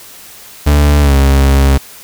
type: tone with pitch glide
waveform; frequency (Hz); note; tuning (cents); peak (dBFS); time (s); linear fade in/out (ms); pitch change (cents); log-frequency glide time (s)
40% pulse; 73 to 68.51; D2 to C#2; -10 to -20; -5; 0.66-1.78; 10; -110; 1.01-1.14
effects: white hiss -35 dBFS RMS until 2.03 s